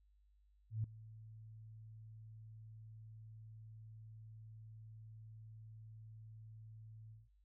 sine tone with ADSR envelope, 110 Hz, A2, in tune, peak -34 dBFS, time 0.7-7.29 s, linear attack 140 ms, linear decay 3 ms, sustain -19 dB, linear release 180 ms, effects noise-tail reverb RT60 0.1 s tail -25 dB re dry + added 50 Hz sine -68 dBFS peak until 7.44 s

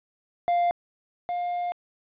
triangle tone pair in turn, 698 / 706.5 Hz, F5 / F5, -1 / +20 cents, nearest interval unison, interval 21 cents, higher second, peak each -18 / -24 dBFS, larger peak first, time 0.48-0.71 / 1.29-1.72 s, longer second, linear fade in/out 0 ms, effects resampled to 8000 Hz + 10-bit

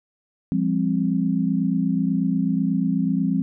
sine tone cluster, 173.1 / 201.3 / 263.2 Hz, F3 / G3 / C4, -15 / +46 / +10 cents, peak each -23 dBFS, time 0.52-3.42 s, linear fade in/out 0 ms, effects none

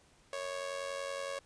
sawtooth tone with amplitude modulation, 553 Hz, C#5, 4 cents flat, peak -30 dBFS, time 0.33-1.39 s, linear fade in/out 2 ms, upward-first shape sine, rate 90.7 Hz, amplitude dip 70%, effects pink hiss -65 dBFS RMS until 1.45 s + resampled to 22050 Hz

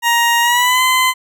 20% pulse tone with pitch glide, 940 to 1025.1 Hz, A#5 to C6, +14 to -36 cents, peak -6 dBFS, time 0.02-1.14 s, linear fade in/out 50 ms, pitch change +150 cents, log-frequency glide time 0.41-0.82 s, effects none

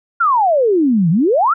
sine exponential two-way sweep, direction down then up, 1435 to 154.9 to 1435 Hz, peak -10 dBFS, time 0.2-1.54 s, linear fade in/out 10 ms, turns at 1.1 s, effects none

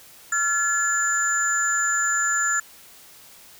sine tone cluster, 1370 / 1711 / 7090 Hz, F6 / A6 / A8, -34 / -49 / +12 cents, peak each -24 dBFS, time 0.32-2.6 s, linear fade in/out 5 ms, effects white hiss -48 dBFS RMS until 3.59 s

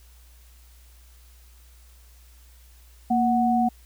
sine tone pair together, 233.1 / 740 Hz, A#3 / F#5, 0 / 0 cents, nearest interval octave + minor sixth, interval 2000 cents, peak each -21 dBFS, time 3.1-3.69 s, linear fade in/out 10 ms, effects added 60 Hz sine -49 dBFS peak until 3.85 s + white hiss -58 dBFS RMS until 3.85 s

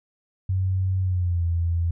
sine tone with pitch glide, 94 to 84.72 Hz, F#2 to E2, +28 to +48 cents, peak -20 dBFS, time 0.49-1.91 s, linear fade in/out 5 ms, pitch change -180 cents, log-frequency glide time 1.01-1.45 s, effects none

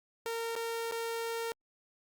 sawtooth tone with dropouts, 459.6 Hz, A#4, 25 cents flat, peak -30 dBFS, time 0.26-1.52 s, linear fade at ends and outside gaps 0 ms, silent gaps 0.553-0.563 / 0.912-0.922 s, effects Opus 48 kbps

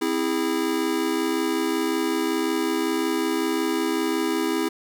square chord, C augmented, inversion none, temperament just, 261.6 / 327 / 408.8 Hz, C4 / E4 / G#4, 0 / -14 / -27 cents, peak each -29 / -25 / -28 dBFS, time 0.01-4.69 s, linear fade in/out 10 ms, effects none

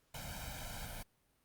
pink noise with comb filter, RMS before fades -45 dBFS, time 0.14-1.03 s, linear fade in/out 5 ms, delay 1.3 ms, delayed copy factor +0.95, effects pink hiss -75 dBFS RMS until 1.44 s + Opus 48 kbps

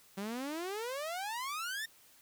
sawtooth exponential sweep, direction up, 190 to 1849 Hz, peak -33 dBFS, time 0.17-1.86 s, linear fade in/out 10 ms, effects white hiss -62 dBFS RMS until 2.21 s

